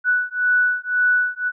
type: beating tone pair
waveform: sine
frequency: 1480 / 1481.9 Hz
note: F#6 / F#6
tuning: 0 / +2 cents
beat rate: 1.9 Hz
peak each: -19 dBFS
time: 0.04-1.52 s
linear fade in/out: 50 ms
effects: none